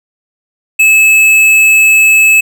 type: tone with tanh clipping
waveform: sine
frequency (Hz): 2600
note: E7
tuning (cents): -24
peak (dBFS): -5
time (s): 0.79-2.41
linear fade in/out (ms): 10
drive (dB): 13
effects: none